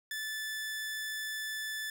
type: tone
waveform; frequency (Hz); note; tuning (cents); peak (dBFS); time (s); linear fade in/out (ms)
sawtooth; 1747; A6; -13; -32; 0.11-1.9; 2
effects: none